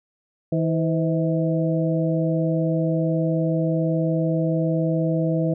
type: harmonic tone with a mistuned harmonic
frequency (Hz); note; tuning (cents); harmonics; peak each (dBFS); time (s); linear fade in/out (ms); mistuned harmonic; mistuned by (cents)
161.2; E3; -38; 1 / 2 / 3 / 4; -21 / -25 / -27 / -28; 0.52-5.54; 5; 3; +79
effects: none